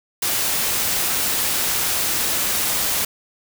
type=noise; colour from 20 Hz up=white; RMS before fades=-21 dBFS; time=0.22-3.05 s; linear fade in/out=5 ms; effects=none